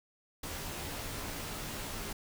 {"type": "noise with comb filter", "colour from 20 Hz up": "pink", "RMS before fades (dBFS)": -40, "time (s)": [0.43, 2.13], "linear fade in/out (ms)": 5, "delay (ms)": 16, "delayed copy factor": -0.65, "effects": []}